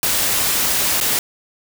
white noise with dropouts, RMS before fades -18 dBFS, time 0.03-1.19 s, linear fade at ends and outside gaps 1 ms, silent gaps 1.002-1.011 s, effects none

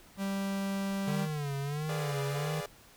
45% pulse tone, 196 Hz, G3, in tune, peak -31 dBFS, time 0.17-1.28 s, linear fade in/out 50 ms
square tone with vibrato, 146.83 Hz, D3, in tune, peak -33 dBFS, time 1.07-2.61 s, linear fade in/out 10 ms, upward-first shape sine, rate 1.5 Hz, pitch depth 100 cents each way
sawtooth chord, G# diminished seventh, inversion none, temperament equal, 415.3 / 493.9 / 587.3 / 698.5 Hz, G#4 / B4 / D5 / F5, 0 / 0 / 0 / 0 cents, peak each -37 / -41 / -36 / -42 dBFS, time 1.89-2.66 s, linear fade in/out 2 ms
effects pink hiss -57 dBFS RMS until 2.96 s

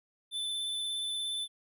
square tone with vibrato, 3520 Hz, A7, in tune, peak -33 dBFS, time 0.31-1.48 s, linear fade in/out 50 ms, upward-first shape sine, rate 17 Hz, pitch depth 17 cents each way, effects none

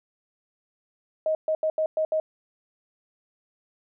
sine tone bursts at uneven times, 628 Hz, D#5, 16 cents sharp, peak -21 dBFS, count 6, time 1.26-1.35 / 1.48-1.55 / 1.63-1.7 / 1.78-1.86 / 1.97-2.05 / 2.12-2.2 s, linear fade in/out 2 ms, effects none

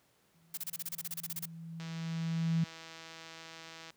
sine tone with exponential growth, 164.81 Hz, E3, in tune, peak -25 dBFS, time 0.34-2.64 s, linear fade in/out 5 ms, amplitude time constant 500 ms
blue noise bursts, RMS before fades -38 dBFS, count 15, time 0.54-1.456 s, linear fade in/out 5 ms, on 34 ms, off 29 ms
click train, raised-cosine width 0.2 ms, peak -31 dBFS, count 344, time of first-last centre 1.8-3.904 s, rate 163 Hz
effects pink hiss -70 dBFS RMS until 3.96 s + high-pass 100 Hz 12 dB/octave

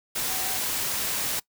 sine tone in noise, 755 Hz, F#5, 35 cents sharp, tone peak -38 dBFS, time 0.28-0.58 s, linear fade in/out 10 ms, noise white, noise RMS -28 dBFS, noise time 0.15-1.4 s, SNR -13 dB, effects noise-tail reverb RT60 0.1 s tail -22 dB re dry

